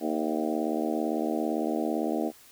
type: harmonic tone with a mistuned harmonic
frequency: 77.78 Hz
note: D#2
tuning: in tune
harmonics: 3 / 4 / 5 / 6 / 7 / 8 / 9 / 10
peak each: -32 / -30 / -35 / -36 / -38 / -36 / -36 / -39 dBFS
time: 0-2.32 s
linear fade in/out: 50 ms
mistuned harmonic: 9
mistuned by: -27 cents
effects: white hiss -54 dBFS RMS until 2.51 s